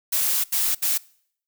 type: noise bursts at uneven times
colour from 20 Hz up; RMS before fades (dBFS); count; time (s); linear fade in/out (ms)
blue; -22; 3; 0.12-0.44 / 0.52-0.75 / 0.82-0.98; 10
effects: noise-tail reverb RT60 0.6 s tail -23 dB re dry